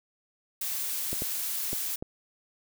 blue noise, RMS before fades -32 dBFS, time 0.61-1.96 s, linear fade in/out 5 ms
clicks, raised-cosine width 2 ms, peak -21 dBFS, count 4, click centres 1.13 / 1.221 / 1.731 / 2.025 s
effects none

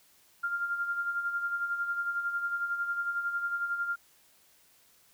sine tone with tremolo, 1396.9 Hz, F6, in tune, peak -27 dBFS, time 0.43-3.96 s, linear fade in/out 10 ms, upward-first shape sine, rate 11 Hz, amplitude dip 55%, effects white hiss -63 dBFS RMS until 5.13 s

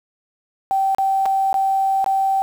sine tone with dropouts, 776 Hz, G5, 18 cents flat, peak -15 dBFS, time 0.71-2.42 s, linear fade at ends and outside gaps 0 ms, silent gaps 0.948-0.984 / 1.256-1.26 / 1.529-1.542 / 2.043-2.062 s, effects 7-bit

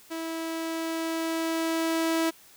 sawtooth tone with level ramp, 326.5 Hz, E4, 17 cents flat, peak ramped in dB -28 to -19 dBFS, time 0.1-2.31 s, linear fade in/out 20 ms, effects white hiss -54 dBFS RMS until 2.56 s

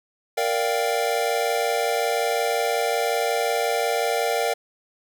square chord, G minor seventh, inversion first, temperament equal, 466.2 / 587.3 / 698.5 / 784 Hz, Bb4 / D5 / F5 / G5, 0 / 0 / 0 / 0 cents, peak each -26 / -28 / -27 / -29 dBFS, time 0.37-4.54 s, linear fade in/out 10 ms, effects none

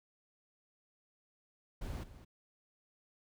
brown noise with echo, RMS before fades -41 dBFS, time 1.81-2.04 s, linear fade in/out 10 ms, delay 210 ms, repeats 1, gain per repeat -13 dB, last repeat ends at 2.25 s, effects none

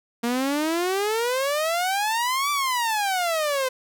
sawtooth exponential two-way sweep, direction up then down, 231.7 to 1174.7 to 508 Hz, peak -18 dBFS, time 0.23-3.69 s, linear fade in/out 10 ms, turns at 2.51 s, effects none

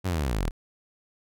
sawtooth linear sweep, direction down, 98 to 32 Hz, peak -21 dBFS, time 0.04-0.51 s, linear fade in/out 20 ms, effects none

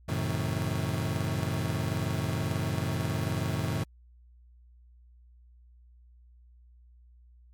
35% pulse chord, F# diminished seventh, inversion none, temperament just, 92.5 / 111 / 133.2 / 159.84 Hz, F#2 / A2 / C3 / Eb3, 0 / +16 / +31 / +47 cents, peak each -32 dBFS, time 0.08-3.84 s, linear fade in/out 10 ms, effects added 60 Hz sine -53 dBFS peak until 7.53 s + MP3 96 kbps

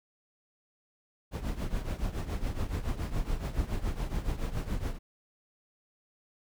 brown noise with tremolo, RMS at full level -29 dBFS, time 1.31-4.99 s, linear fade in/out 50 ms, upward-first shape triangle, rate 7.1 Hz, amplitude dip 80%, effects none

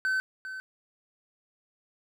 triangle tone with echo, 1528 Hz, G6, 45 cents flat, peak -23 dBFS, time 0.05-0.2 s, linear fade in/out 0 ms, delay 400 ms, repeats 1, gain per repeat -11 dB, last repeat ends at 0.6 s, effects none

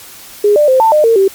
sine tone with pitch steps, 413.6 / 594 / 520 / 892 / 607 / 456.4 / 388.1 Hz, G#4 / D5 / C5 / A5 / D#5 / A#4 / G4, -7 / +20 / -11 / +23 / -43 / -37 / -17 cents, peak -5 dBFS, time 0.44-1.28 s, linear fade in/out 5 ms, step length 120 ms, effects white hiss -34 dBFS RMS until 1.34 s + MP3 96 kbps

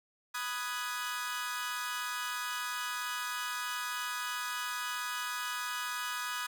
sawtooth chord, G# minor seventh, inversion first, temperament equal with one note detuned, 987.8 / 1244.5 / 1480 / 1673.7 Hz, B5 / D#6 / F#6 / G#6, 0 / 0 / 0 / +13 cents, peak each -38 / -35 / -38 / -37 dBFS, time 0.34-6.47 s, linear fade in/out 10 ms, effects none

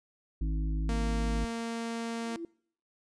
harmonic tone, 52.9 Hz, G#1, 33 cents sharp, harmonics 1 / 3 / 5 / 6, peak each -28 / -38 / -42 / -44 dBFS, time 0.41-1.45 s, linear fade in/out 5 ms
sawtooth tone, 230.5 Hz, A#3, 19 cents flat, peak -29 dBFS, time 0.89-2.36 s, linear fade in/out 0 ms
sine tone with exponential growth, 335.5 Hz, E4, 31 cents sharp, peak -33 dBFS, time 2.06-2.45 s, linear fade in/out 2 ms, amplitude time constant 83 ms
effects noise-tail reverb RT60 0.6 s tail -25 dB re dry + resampled to 22050 Hz

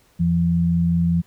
sine tone pair together, 85 / 170 Hz, F2 / F3, -46 / -46 cents, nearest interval octave, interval 1200 cents, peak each -24 / -16 dBFS, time 0.19-1.22 s, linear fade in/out 20 ms, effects pink hiss -58 dBFS RMS until 1.26 s

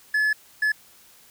triangle tone bursts at uneven times, 1716 Hz, A6, 44 cents flat, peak -17 dBFS, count 2, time 0.14-0.33 / 0.62-0.72 s, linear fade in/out 5 ms, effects white hiss -53 dBFS RMS until 1.3 s

